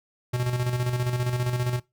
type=tone with tremolo; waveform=square; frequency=123.47 Hz; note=B2; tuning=in tune; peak=-23 dBFS; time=0.33-1.8 s; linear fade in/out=10 ms; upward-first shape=square; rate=15 Hz; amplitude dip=50%; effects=noise-tail reverb RT60 0.2 s tail -20 dB re dry